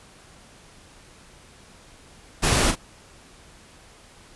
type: noise with echo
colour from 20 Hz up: pink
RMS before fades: -20 dBFS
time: 2.42-2.72 s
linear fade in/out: 20 ms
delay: 38 ms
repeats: 1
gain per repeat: -8 dB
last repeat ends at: 2.758 s
effects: pink hiss -50 dBFS RMS until 4.35 s + resampled to 24000 Hz